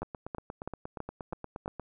two click trains, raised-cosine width 1 ms, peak -21 / -24 dBFS, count 6 / 16, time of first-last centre 0.02-1.659 / 0.03-1.797 s, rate 3.05 / 8.49 Hz, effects none

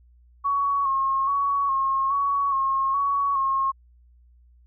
sine tone with vibrato, 1100 Hz, C#6, 14 cents flat, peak -20 dBFS, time 0.44-3.72 s, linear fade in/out 20 ms, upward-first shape square, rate 1.2 Hz, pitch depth 33 cents each way, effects added 60 Hz sine -52 dBFS peak until 4.66 s

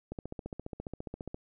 click train, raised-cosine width 2 ms, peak -25 dBFS, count 19, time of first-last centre 0.12-1.344 s, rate 14.7 Hz, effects none

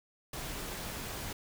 pink noise, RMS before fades -40 dBFS, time 0.33-1.33 s, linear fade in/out 5 ms, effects none

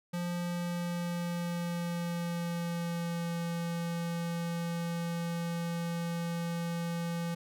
square tone with pitch glide, 174.61 to 169.64 Hz, F3 to E3, 0 to +50 cents, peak -33 dBFS, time 0.13-7.35 s, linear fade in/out 10 ms, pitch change -50 cents, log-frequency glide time 0.37-3.36 s, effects none

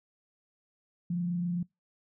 sine tone with frequency modulation, 174.8 Hz, F3, 2 cents sharp, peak -28 dBFS, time 1.1-1.63 s, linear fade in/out 5 ms, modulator 27.4 Hz, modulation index 0.24, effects noise-tail reverb RT60 0.2 s tail -25 dB re dry

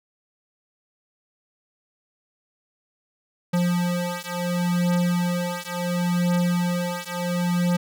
square beating tone pair, 175.7 / 176.41 Hz, F3 / F3, +11 / +18 cents, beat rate 0.71 Hz, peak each -25 dBFS, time 3.53-7.77 s, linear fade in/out 10 ms, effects none

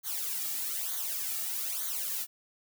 blue noise with flanger, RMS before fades -34 dBFS, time 0.03-2.27 s, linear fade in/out 50 ms, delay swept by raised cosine 0.38 to 1.98 ms, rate 1.1 Hz, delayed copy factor -0.85, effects none

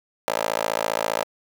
15% pulse tone with high-pass filter, 55 Hz, A1, in tune, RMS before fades -25 dBFS, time 0.28-1.24 s, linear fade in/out 0 ms, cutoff 640 Hz, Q 2.2, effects 8-bit

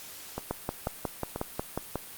two click trains, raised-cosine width 1 ms, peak -15 / -18 dBFS, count 9 / 3, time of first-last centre 0.51-1.957 / 0.38-1.36 s, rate 5.53 / 2.04 Hz, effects white hiss -45 dBFS RMS until 2.17 s + Opus 48 kbps

